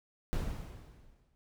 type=noise with exponential decay; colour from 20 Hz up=brown; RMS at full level=-31 dBFS; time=0.33-1.35 s; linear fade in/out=0 ms; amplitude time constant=220 ms; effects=none